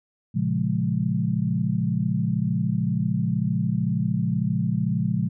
sine chord, Bb minor seventh, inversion none, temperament equal, 116.54 / 138.59 / 174.61 / 207.7 Hz, Bb2 / Db3 / F3 / Ab3, 0 / 0 / 0 / 0 cents, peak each -27 / -27 / -25 / -27 dBFS, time 0.34-5.29 s, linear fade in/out 20 ms, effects none

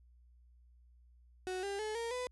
35% pulse tone with pitch steps, 370 / 398.9 / 430 / 463.5 / 499.6 Hz, F#4 / G4 / A4 / A#4 / B4, 0 / +30 / -40 / -10 / +20 cents, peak -35 dBFS, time 1.47-2.27 s, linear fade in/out 0 ms, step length 160 ms, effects added 60 Hz sine -60 dBFS peak until 2.31 s + resampled to 24000 Hz

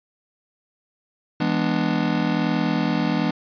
square chord, E dominant seventh, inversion none, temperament just, 164.81 / 206 / 247.2 / 296.7 Hz, E3 / G#3 / B3 / D4, 0 / -14 / +2 / +18 cents, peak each -26 dBFS, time 1.4-3.31 s, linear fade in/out 5 ms, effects resampled to 11025 Hz

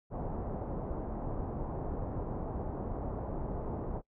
pink low-pass noise, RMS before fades -37 dBFS, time 0.1-4.02 s, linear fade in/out 50 ms, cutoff 870 Hz, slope 24 dB/octave, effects noise-tail reverb RT60 0.1 s tail -22 dB re dry

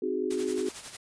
sine chord, Ab dominant seventh, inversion first, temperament equal, 261.6 / 311.1 / 370 / 415.3 Hz, C4 / Eb4 / Gb4 / Ab4, 0 / 0 / 0 / 0 cents, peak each -35 / -36 / -30 / -32 dBFS, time 0.02-0.69 s, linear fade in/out 5 ms
white noise with tremolo, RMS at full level -39 dBFS, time 0.3-0.97 s, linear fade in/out 10 ms, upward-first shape sine, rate 11 Hz, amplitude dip 60%
effects resampled to 22050 Hz

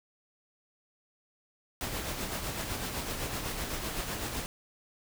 pink noise with tremolo, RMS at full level -34 dBFS, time 1.81-4.46 s, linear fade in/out 0 ms, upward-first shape sine, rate 7.9 Hz, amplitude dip 40%, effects none

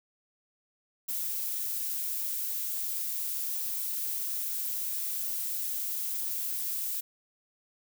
violet noise, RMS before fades -33 dBFS, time 1.08-7.01 s, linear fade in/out 10 ms, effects none

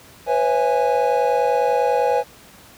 triangle chord, C# minor seventh, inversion third, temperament equal with one note detuned, 493.9 / 543.9 / 659.3 / 830.6 Hz, B4 / C#5 / E5 / G#5, 0 / -33 / 0 / 0 cents, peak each -18 / -20 / -24 / -18 dBFS, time 0.26-2.24 s, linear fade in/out 50 ms, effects pink hiss -46 dBFS RMS until 2.77 s + high-pass 60 Hz 12 dB/octave

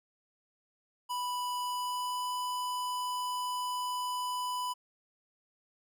square tone with pitch glide, 987.8 to 994.7 Hz, B5 to B5, 0 to +12 cents, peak -33 dBFS, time 1.09-4.74 s, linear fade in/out 20 ms, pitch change +12 cents, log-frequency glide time 1.57-2.29 s, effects none

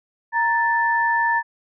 sine tone pair together, 932.3 / 1762 Hz, A#5 / A6, 0 / +2 cents, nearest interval major seventh, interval 1102 cents, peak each -19 / -20 dBFS, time 0.32-1.43 s, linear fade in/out 50 ms, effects none

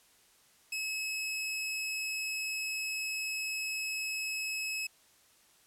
sawtooth tone, 2577 Hz, E7, 40 cents flat, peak -30 dBFS, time 0.72-4.87 s, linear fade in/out 5 ms, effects white hiss -64 dBFS RMS until 5.66 s + low-pass 12000 Hz 12 dB/octave

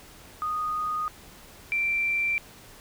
sine tone pair in turn, 1238 / 2351 Hz, D#6 / D7, -9 / +1 cents, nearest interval major seventh, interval 1110 cents, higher second, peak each -26 / -23 dBFS, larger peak second, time 0.42-1.08 / 1.72-2.38 s, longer neither, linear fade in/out 0 ms, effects pink hiss -49 dBFS RMS until 2.8 s

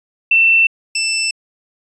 sine / 20% pulse tone pair in turn, 2683 / 2658 Hz, E7 / E7, +30 / +14 cents, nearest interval unison, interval 16 cents, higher first, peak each -8 / -11 dBFS, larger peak first, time 0.31-0.67 / 0.95-1.31 s, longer neither, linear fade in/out 5 ms, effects resampled to 22050 Hz

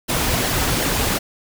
pink noise with flanger, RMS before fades -20 dBFS, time 0.08-1.19 s, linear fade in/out 20 ms, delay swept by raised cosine 0.8 to 5.9 ms, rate 2.7 Hz, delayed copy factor -0.5, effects none

